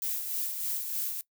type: noise with tremolo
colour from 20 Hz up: violet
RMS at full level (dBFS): -31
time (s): 0.02-1.21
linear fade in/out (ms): 0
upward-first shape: sine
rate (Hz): 3.3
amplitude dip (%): 45
effects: noise-tail reverb RT60 0.1 s tail -20 dB re dry